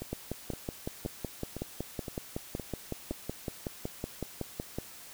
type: two click trains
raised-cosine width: 2 ms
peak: -24 / -20 dBFS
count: 7 / 26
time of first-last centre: 0.02-3.113 / 0.13-4.785 s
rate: 1.94 / 5.37 Hz
effects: white hiss -49 dBFS RMS until 5.13 s

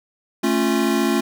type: chord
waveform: square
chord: A augmented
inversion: none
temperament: equal with one note detuned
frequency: 220 / 274.6 / 349.2 Hz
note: A3 / C#4 / E#4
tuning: 0 / -16 / 0 cents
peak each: -22 dBFS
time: 0.43-1.21 s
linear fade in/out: 10 ms
effects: none

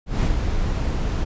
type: noise with ADSR envelope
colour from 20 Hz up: brown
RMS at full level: -17 dBFS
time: 0.06-1.25 s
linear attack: 170 ms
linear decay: 120 ms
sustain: -5 dB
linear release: 18 ms
effects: resampled to 16000 Hz

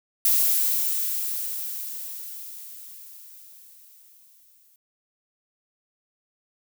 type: noise with exponential decay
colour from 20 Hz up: violet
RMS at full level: -19 dBFS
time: 0.25-4.76 s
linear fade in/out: 2 ms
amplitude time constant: 980 ms
effects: none

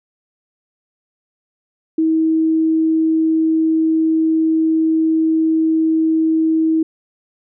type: tone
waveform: sine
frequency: 320.2 Hz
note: D#4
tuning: 50 cents sharp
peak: -12 dBFS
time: 1.98-6.83 s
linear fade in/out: 5 ms
effects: none

